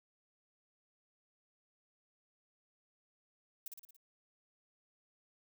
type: noise with echo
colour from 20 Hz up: violet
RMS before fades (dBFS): -43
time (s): 3.66-3.68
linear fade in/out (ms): 2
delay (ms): 57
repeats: 5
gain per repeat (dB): -4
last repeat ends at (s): 3.965
effects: none

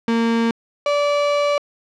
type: tone pair in turn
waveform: 35% pulse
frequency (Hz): 230 / 579.6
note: A#3 / D5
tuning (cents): -23 / -23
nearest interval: octave + major third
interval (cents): 1600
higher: second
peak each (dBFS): -14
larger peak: neither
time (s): 0.08-0.51 / 0.86-1.58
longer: second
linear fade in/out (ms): 2
effects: low-pass 4000 Hz 12 dB/octave

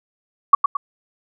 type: tone with echo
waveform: sine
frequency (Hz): 1130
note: C#6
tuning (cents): +33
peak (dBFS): -4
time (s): 0.53-0.55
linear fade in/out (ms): 5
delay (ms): 110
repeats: 2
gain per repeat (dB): -7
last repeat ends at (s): 0.77
effects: none

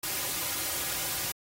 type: noise with comb filter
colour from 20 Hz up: white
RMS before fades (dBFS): -32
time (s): 0.03-1.32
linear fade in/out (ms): 5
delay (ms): 4.5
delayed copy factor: -0.65
effects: AAC 48 kbps

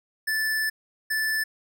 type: tone bursts at uneven times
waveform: square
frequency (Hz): 1751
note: A6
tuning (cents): -9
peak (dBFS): -24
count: 2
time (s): 0.27-0.7 / 1.1-1.44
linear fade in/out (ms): 10
effects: none

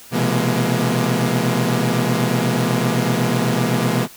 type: tone cluster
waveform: sawtooth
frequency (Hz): 123.4 / 131.4 / 169.1 / 209.9 / 237.6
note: B2 / C3 / E3 / G#3 / A#3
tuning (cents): -1 / +8 / +44 / +19 / +33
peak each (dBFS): -19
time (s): 0.11-4.08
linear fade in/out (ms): 50
effects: white hiss -42 dBFS RMS until 4.16 s

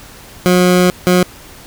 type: tone pair in turn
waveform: 20% pulse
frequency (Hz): 180.3 / 180.3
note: F#3 / F#3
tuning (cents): -45 / -45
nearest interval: unison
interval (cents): 0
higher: neither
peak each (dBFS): -3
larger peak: neither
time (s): 0.46-0.9 / 1.07-1.23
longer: first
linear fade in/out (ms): 0
effects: pink hiss -37 dBFS RMS until 1.66 s

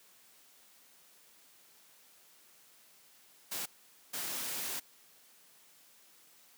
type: noise bursts at uneven times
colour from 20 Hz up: white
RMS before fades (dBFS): -38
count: 2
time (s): 3.51-3.66 / 4.13-4.8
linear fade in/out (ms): 10
effects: white hiss -62 dBFS RMS until 6.57 s + high-pass 150 Hz 12 dB/octave

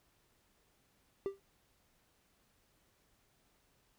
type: tone with exponential decay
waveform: triangle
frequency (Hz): 393.5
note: G4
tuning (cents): +7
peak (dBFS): -28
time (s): 1.26-1.4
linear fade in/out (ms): 0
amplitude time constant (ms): 29
effects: pink hiss -73 dBFS RMS until 3.98 s

